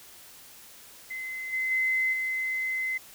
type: tone with level steps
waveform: sine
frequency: 2052 Hz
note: C7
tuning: 34 cents flat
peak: -33 / -26 / -23 / -27 dBFS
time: 1.1-2.98 s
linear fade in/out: 10 ms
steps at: 1.52 / 1.7 / 2.12 s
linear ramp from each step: 20 ms
effects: white hiss -50 dBFS RMS until 3.14 s